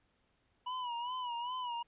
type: tone with vibrato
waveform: square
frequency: 978 Hz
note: B5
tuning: 17 cents flat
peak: -37 dBFS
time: 0.66-1.83 s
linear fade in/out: 10 ms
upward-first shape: sine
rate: 2.5 Hz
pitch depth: 75 cents each way
effects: pink hiss -75 dBFS RMS until 1.87 s + resampled to 8000 Hz